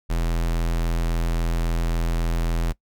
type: tone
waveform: square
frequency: 41.83 Hz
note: E1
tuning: 26 cents sharp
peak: -21 dBFS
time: 0.09-2.73 s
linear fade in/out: 20 ms
effects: noise-tail reverb RT60 0.1 s tail -21 dB re dry